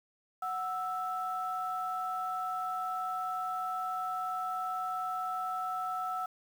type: tone pair together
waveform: sine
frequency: 739.1 / 1318.5 Hz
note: F#5 / E6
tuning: -2 / 0 cents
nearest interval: minor seventh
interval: 1002 cents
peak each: -35 / -34 dBFS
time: 0.42-6.26 s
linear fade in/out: 5 ms
effects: tanh soft clip ceiling -24 dBFS + 9-bit